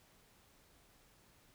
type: silence
effects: pink hiss -67 dBFS RMS until 1.54 s